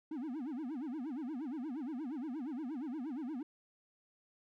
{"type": "tone with vibrato", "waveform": "triangle", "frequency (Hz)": 277.2, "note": "C#4", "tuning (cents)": 0, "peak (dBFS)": -36, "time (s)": [0.11, 3.43], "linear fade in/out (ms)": 5, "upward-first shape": "sine", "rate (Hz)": 8.5, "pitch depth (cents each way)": 280, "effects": []}